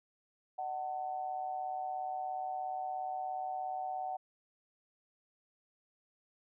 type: tone with amplitude modulation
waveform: sine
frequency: 750 Hz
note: F#5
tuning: 23 cents sharp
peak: -32 dBFS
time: 0.58-4.17 s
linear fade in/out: 10 ms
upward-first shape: sine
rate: 137 Hz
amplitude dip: 70%
effects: none